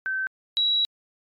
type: tone pair in turn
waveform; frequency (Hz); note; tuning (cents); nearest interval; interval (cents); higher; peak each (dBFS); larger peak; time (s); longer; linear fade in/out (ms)
sine; 1543 / 3888; G6 / B7; -28 / -28; octave + major third; 1600; second; -24 / -19; second; 0.06-0.27 / 0.57-0.85; second; 0
effects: MP3 96 kbps